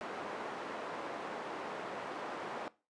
white band-pass noise, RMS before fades -42 dBFS, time 0.01-2.68 s, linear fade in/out 0 ms, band 290 to 1000 Hz, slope 12 dB/octave, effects noise-tail reverb RT60 0.3 s tail -19 dB re dry + resampled to 22050 Hz

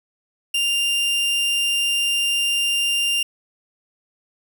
40% pulse tone, 2794 Hz, F7, in tune, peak -17 dBFS, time 0.54-3.23 s, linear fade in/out 5 ms, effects none

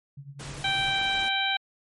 sine tone with tremolo, 139.9 Hz, C#3, 16 cents sharp, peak -36 dBFS, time 0.17-0.93 s, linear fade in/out 5 ms, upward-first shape triangle, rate 10 Hz, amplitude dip 90%
pink noise, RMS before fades -40 dBFS, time 0.39-1.29 s, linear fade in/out 10 ms
harmonic tone, 781 Hz, G5, 7 cents flat, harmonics 1 / 2 / 3 / 4 / 5, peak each -30 / -30 / -30 / -30 / -30 dBFS, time 0.64-1.57 s, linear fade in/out 5 ms
effects MP3 48 kbps

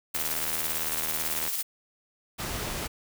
blue noise with tremolo, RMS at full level -29 dBFS, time 0.14-1.63 s, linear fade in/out 10 ms, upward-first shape square, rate 18 Hz, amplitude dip 35%
click train, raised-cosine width 0.3 ms, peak -18 dBFS, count 106, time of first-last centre 0.15-1.477 s, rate 79.1 Hz
pink noise, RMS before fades -33 dBFS, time 2.38-2.88 s, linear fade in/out 20 ms
effects none

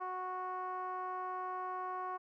10% pulse tone with low-pass filter, 368.5 Hz, F#4, 7 cents flat, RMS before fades -40 dBFS, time 0-2.18 s, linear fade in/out 20 ms, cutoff 1000 Hz, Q 4.6, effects none

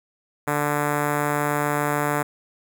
5% pulse tone with notch filter, 146.83 Hz, D3, in tune, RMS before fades -23 dBFS, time 0.47-2.23 s, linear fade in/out 10 ms, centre 4400 Hz, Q 0.65, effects none

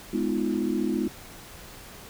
sine chord, F half-diminished seventh, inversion first, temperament just, 209.5 / 251.4 / 314.3 / 349.2 Hz, Ab3 / Cb4 / Eb4 / F4, +15 / +31 / +18 / 0 cents, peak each -29 / -29 / -29 / -30 dBFS, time 0.13-1.08 s, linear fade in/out 5 ms, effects pink hiss -45 dBFS RMS until 2.09 s

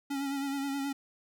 square tone with vibrato, 277.2 Hz, C#4, in tune, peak -32 dBFS, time 0.1-0.93 s, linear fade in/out 10 ms, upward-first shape sine, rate 9.4 Hz, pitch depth 35 cents each way, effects none

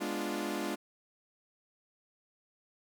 sawtooth chord, G# diminished seventh, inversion none, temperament equal, 207.7 / 246.9 / 293.7 / 349.2 Hz, G#3 / B3 / D4 / F4, 0 / 0 / 0 / 0 cents, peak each -35 / -38 / -34 / -34 dBFS, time 0-0.76 s, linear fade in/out 20 ms, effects none

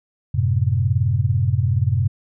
sine chord, F# diminished, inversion none, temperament equal, 92.5 / 110 / 130.81 Hz, F#2 / A2 / C3, 0 / 0 / 0 cents, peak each -20 dBFS, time 0.34-2.08 s, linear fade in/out 10 ms, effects none

